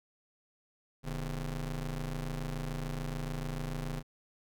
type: ring-modulated tone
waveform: 30% pulse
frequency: 92.5 Hz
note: F#2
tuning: in tune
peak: -29 dBFS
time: 1.03-4.03 s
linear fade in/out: 50 ms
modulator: 59.7 Hz
effects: none